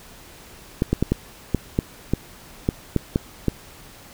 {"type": "clicks", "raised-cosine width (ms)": 3, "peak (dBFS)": -5, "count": 11, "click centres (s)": [0.821, 0.93, 1.026, 1.12, 1.547, 1.789, 2.136, 2.689, 2.963, 3.159, 3.483], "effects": ["pink hiss -45 dBFS RMS until 4.13 s"]}